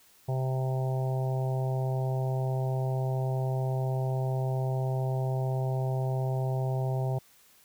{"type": "harmonic tone", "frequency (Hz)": 130.81, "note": "C3", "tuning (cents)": 0, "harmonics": [1, 3, 4, 5, 6, 7], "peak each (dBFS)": [-27, -38, -41, -38, -41, -45], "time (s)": [0.28, 7.19], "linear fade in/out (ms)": 10, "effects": ["white hiss -60 dBFS RMS until 7.64 s"]}